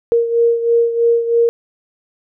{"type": "beating tone pair", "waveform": "sine", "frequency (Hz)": [466.2, 469.3], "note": ["A#4", "A#4"], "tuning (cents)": [0, 12], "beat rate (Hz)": 3.1, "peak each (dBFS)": [-12, -18], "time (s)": [0.12, 1.49], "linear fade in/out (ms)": 0, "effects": []}